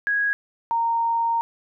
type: tone pair in turn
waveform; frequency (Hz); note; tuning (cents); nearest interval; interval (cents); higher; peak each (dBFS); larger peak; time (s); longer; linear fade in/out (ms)
sine; 1655 / 924.6; G#6 / A#5; -6 / -14; minor seventh; 1008; first; -19; neither; 0.07-0.33 / 0.71-1.41; second; 0
effects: none